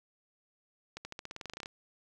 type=accelerating click train; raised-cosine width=0.2 ms; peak=-24 dBFS; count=15; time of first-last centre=0.97-1.659 s; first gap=80 ms; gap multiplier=0.92; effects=none